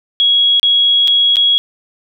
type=tone with dropouts; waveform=sine; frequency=3322 Hz; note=G#7; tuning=in tune; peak=-8 dBFS; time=0.2-1.58 s; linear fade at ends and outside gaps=0 ms; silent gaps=0.597-0.63 / 1.075-1.08 / 1.358-1.368 s; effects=none